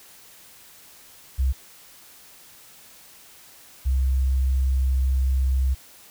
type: tone pair in turn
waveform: sine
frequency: 65.6 / 65.6 Hz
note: C2 / C2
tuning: +5 / +5 cents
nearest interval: unison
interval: 0 cents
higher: neither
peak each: -18 dBFS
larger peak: neither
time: 1.38-1.53 / 3.85-5.75 s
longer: second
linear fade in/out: 20 ms
effects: white hiss -49 dBFS RMS until 6.1 s